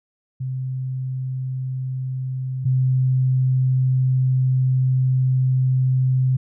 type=tone pair in turn; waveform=sine; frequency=130 / 129.53 Hz; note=C3 / C3; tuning=-11 / -17 cents; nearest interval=unison; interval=6 cents; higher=first; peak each=-23 / -15 dBFS; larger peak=second; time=0.4-2.65 / 2.65-6.37 s; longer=second; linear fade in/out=10 ms; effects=none